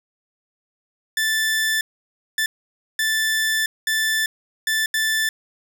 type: tone bursts at uneven times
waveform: sawtooth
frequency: 1760 Hz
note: A6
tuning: in tune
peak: -15 dBFS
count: 6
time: 1.17-1.81 / 2.38-2.46 / 2.99-3.66 / 3.87-4.26 / 4.67-4.86 / 4.94-5.29 s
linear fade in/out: 2 ms
effects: none